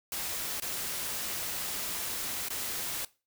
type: noise with dropouts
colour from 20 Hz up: white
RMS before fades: -35 dBFS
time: 0.12-3.05 s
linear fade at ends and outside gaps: 2 ms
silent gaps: 0.6-0.621 / 2.486-2.503 s
effects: noise-tail reverb RT60 0.3 s tail -20 dB re dry